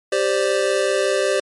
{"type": "chord", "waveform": "square", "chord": "G suspended fourth", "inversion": "none", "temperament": "just", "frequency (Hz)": [392, 522.7, 588], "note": ["G4", "C5", "D5"], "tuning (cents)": [0, -2, 2], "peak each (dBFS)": -22, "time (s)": [0.12, 1.4], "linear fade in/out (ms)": 5, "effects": ["MP3 48 kbps"]}